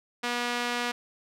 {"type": "tone with band-pass filter", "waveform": "sawtooth", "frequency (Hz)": 241.7, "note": "B3", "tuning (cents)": -37, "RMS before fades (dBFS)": -30, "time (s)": [0.23, 0.92], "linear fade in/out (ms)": 10, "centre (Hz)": 2400, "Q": 0.61, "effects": []}